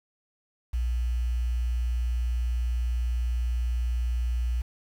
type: tone with quantisation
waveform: sine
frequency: 60 Hz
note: B1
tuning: 49 cents flat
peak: -24 dBFS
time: 0.73-4.62 s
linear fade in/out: 10 ms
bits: 8
effects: none